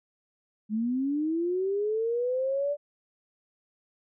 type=linear sweep; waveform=sine; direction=up; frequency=207.7 to 587.3 Hz; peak=-25 dBFS; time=0.69-2.77 s; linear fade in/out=50 ms; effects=none